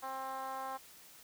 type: tone with band-pass filter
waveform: 10% pulse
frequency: 265 Hz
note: C4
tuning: 22 cents sharp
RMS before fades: -41 dBFS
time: 0.02-0.78 s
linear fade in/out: 20 ms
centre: 910 Hz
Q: 2.5
effects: white hiss -57 dBFS RMS until 1.23 s